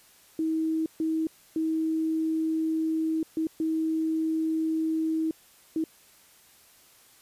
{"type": "tone bursts at uneven times", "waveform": "sine", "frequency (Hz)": 319.4, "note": "D#4", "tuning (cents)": 45, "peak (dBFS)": -24, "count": 6, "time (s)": [[0.39, 0.86], [1, 1.27], [1.56, 3.23], [3.37, 3.47], [3.6, 5.31], [5.76, 5.84]], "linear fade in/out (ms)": 2, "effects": ["white hiss -57 dBFS RMS until 7.21 s", "resampled to 32000 Hz"]}